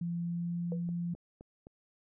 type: tone with pitch glide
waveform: sine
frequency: 171.2 to 172.49 Hz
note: F3 to F3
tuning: -34 to -21 cents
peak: -32 dBFS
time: 0.01-1.14 s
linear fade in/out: 5 ms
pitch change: +13 cents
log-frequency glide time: 0.21-0.6 s
type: tone with exponential decay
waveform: sine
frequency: 490 Hz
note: B4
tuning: 14 cents flat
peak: -34 dBFS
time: 0.72-0.84 s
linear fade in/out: 1 ms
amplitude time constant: 24 ms
type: click train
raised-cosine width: 2 ms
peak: -36 dBFS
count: 4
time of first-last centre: 0.89-1.669 s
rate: 3.85 Hz
effects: none